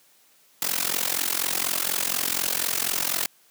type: noise with amplitude modulation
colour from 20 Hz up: white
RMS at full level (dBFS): -22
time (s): 0.62-3.26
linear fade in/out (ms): 2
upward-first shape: sine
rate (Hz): 44.1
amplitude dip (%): 90
effects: white hiss -59 dBFS RMS until 3.5 s + high-pass 150 Hz 12 dB/octave